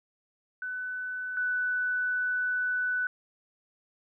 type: tone pair in turn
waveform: sine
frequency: 1500 / 1492.5 Hz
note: F#6 / F#6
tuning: +23 / +15 cents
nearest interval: unison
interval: 8 cents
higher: first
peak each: -32 / -26 dBFS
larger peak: second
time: 0.62-1.37 / 1.37-3.07 s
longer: second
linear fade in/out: 2 ms
effects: none